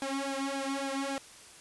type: tone with flanger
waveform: sawtooth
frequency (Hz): 273.5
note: C#4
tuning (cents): -23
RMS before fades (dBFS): -34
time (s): 0.02-1.18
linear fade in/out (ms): 0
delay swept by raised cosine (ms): 1.2 to 2.8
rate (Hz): 3.6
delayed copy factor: +0.9
effects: white hiss -52 dBFS RMS until 1.6 s + resampled to 24000 Hz